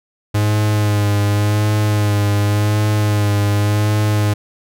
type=tone with vibrato; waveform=45% pulse; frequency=104.2 Hz; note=G#2; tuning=6 cents sharp; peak=-13 dBFS; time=0.34-4.34 s; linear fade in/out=10 ms; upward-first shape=sine; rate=0.89 Hz; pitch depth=28 cents each way; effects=none